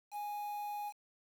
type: tone with quantisation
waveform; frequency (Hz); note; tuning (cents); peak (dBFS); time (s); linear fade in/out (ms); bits
triangle; 828; G#5; -5; -36; 0.11-0.93; 50; 9
effects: none